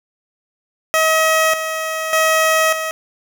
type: tone with tremolo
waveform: 15% pulse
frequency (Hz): 637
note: D#5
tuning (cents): +41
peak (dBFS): -6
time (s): 0.94-2.91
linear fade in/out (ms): 0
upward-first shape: square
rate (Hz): 0.84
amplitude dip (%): 60
effects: none